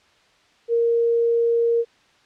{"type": "tone", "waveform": "sine", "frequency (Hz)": 466.2, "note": "A#4", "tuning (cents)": 0, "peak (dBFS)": -16, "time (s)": [0.68, 1.85], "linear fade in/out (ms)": 50, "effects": ["white hiss -57 dBFS RMS until 2.25 s", "low-pass 4000 Hz 12 dB/octave"]}